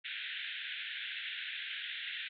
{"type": "band-pass noise", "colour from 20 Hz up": "white", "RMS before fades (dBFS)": -41, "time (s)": [0.04, 2.29], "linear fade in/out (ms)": 20, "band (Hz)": [1500, 3700], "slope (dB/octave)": 96, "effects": ["MP3 96 kbps"]}